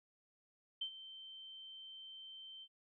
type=tone with ADSR envelope; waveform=sine; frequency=3110 Hz; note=G7; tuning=14 cents flat; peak=-36 dBFS; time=0.81-2.68 s; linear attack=7 ms; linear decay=80 ms; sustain=-14 dB; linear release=54 ms; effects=none